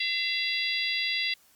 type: harmonic tone with a mistuned harmonic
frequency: 680 Hz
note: F5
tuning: 46 cents flat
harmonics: 3 / 4 / 5 / 6 / 7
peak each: -31 / -32 / -33 / -34 / -34 dBFS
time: 0-1.34 s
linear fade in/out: 5 ms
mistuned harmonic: 6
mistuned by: -60 cents
effects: white hiss -61 dBFS RMS until 1.55 s + Opus 48 kbps